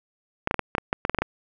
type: clicks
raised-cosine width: 0.5 ms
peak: -7 dBFS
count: 12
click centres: 0.474 / 0.511 / 0.543 / 0.593 / 0.751 / 0.782 / 0.929 / 1.051 / 1.096 / 1.147 / 1.187 / 1.22 s
effects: none